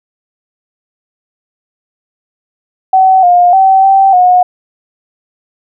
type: tone with pitch steps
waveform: sine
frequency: 758 / 709 / 768 / 777 / 725 Hz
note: F#5 / F5 / G5 / G5 / F#5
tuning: +42 / +26 / -36 / -16 / -35 cents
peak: -3 dBFS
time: 2.93-4.43 s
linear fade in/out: 5 ms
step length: 300 ms
effects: none